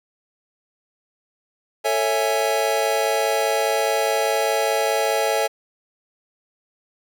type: chord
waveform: square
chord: A major seventh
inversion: none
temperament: equal with one note detuned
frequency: 444.6 / 554.4 / 659.3 / 830.6 Hz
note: A4 / C#5 / E5 / G#5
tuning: +18 / 0 / 0 / 0 cents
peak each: -25 dBFS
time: 1.84-5.48 s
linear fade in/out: 20 ms
effects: none